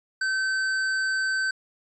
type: tone with tanh clipping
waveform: triangle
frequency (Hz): 1540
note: G6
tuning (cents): -31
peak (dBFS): -25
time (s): 0.21-1.51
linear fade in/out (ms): 5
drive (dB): 16
effects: resampled to 22050 Hz